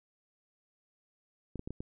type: clicks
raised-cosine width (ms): 3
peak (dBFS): -26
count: 5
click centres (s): 1.557 / 1.594 / 1.675 / 1.706 / 1.805
effects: none